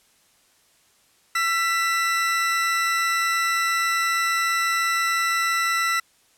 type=tone pair together; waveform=40% pulse; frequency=1345.7 / 1975.5 Hz; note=E6 / B6; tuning=+35 / 0 cents; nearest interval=perfect fifth; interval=665 cents; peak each=-22 dBFS; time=1.35-6 s; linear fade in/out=5 ms; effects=white hiss -60 dBFS RMS until 6.37 s + low-pass 11000 Hz 12 dB/octave